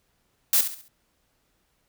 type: noise with echo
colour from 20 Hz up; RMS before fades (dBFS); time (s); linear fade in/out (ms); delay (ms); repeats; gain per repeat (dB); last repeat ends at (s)
blue; -19; 0.53-0.61; 2; 68; 4; -9; 0.882
effects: pink hiss -70 dBFS RMS until 1.88 s